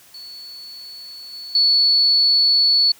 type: tone with level steps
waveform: sine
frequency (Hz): 4428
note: C#8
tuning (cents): -3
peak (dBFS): -34 / -31 / -12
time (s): 0.14-2.92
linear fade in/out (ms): 5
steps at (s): 1.33 / 1.55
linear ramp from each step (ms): 2
effects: white hiss -49 dBFS RMS until 2.99 s